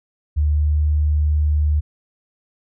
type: tone with pitch glide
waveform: sine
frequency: 74.6 to 75.16 Hz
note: D2 to D2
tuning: +28 to +41 cents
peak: -14 dBFS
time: 0.36-1.81 s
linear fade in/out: 20 ms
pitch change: +13 cents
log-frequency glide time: 0.47-0.65 s
effects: none